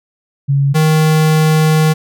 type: tone pair in turn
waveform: sine / square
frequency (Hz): 139.3 / 156.36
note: C#3 / D#3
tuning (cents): +9 / +9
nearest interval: major second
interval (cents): 200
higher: second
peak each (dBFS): -9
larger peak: neither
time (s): 0.48-0.74 / 0.74-1.94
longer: second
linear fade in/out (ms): 20
effects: none